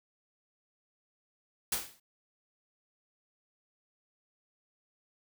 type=noise with exponential decay; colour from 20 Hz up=white; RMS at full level=-28 dBFS; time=1.72-2 s; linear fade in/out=5 ms; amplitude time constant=59 ms; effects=none